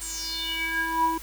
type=tone with band-pass filter sweep; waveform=square; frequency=326.8 Hz; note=E4; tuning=15 cents flat; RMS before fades=-28 dBFS; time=0.01-1.18 s; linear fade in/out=5 ms; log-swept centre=8500 to 720 Hz; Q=5.7; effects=added 50 Hz sine -43 dBFS peak until 1.22 s + white hiss -43 dBFS RMS until 1.22 s